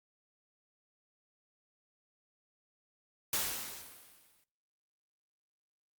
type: noise with exponential decay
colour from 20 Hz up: white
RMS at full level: -31 dBFS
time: 3.33-4.44 s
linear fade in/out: 2 ms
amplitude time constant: 240 ms
effects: noise-tail reverb RT60 0.8 s tail -26 dB re dry + Opus 48 kbps